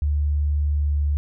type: tone with pitch glide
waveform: sine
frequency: 73.42 to 72.91 Hz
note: D2 to D2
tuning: 0 to -12 cents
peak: -18 dBFS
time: 0.02-1.17 s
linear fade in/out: 0 ms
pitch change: -12 cents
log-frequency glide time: 0.72-0.92 s
effects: none